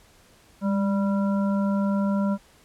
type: harmonic tone with a mistuned harmonic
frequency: 196 Hz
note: G3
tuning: in tune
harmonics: 1 / 3 / 5 / 7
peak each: -21 / -31 / -35 / -38 dBFS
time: 0.61-2.38 s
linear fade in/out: 50 ms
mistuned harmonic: 1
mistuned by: +41 cents
effects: pink hiss -56 dBFS RMS until 2.64 s + low-pass 12000 Hz 12 dB/octave